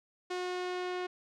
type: tone with low-pass filter sweep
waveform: sawtooth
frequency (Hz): 362.2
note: F#4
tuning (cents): -37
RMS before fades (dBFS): -36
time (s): 0.3-1.07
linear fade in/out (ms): 10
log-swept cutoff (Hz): 5700 to 3400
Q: 0.84
effects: none